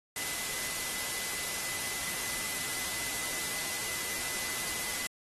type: tone in noise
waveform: sine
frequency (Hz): 2012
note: B6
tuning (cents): +32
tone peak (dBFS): -43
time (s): 0.16-5.07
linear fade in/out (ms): 2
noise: white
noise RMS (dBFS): -35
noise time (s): 0.16-5.07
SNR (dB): -11
effects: AAC 32 kbps